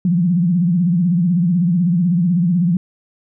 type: tone with vibrato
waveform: sine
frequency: 174.8 Hz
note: F3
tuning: 2 cents sharp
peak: -12 dBFS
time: 0.05-2.77 s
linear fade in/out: 2 ms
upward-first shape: sine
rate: 16 Hz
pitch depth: 130 cents each way
effects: none